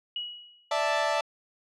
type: tone with exponential decay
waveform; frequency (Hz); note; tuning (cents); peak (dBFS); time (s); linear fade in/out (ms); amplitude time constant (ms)
sine; 2914; F#7; -27; -28; 0.16-0.76; 2; 130
type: chord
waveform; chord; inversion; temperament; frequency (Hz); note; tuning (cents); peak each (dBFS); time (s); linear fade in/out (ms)
sawtooth; D suspended second; none; equal; 587.3 / 659.3 / 880; D5 / E5 / A5; 0 / 0 / 0; -25; 0.71-1.21; 5
effects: low-pass 5000 Hz 12 dB/octave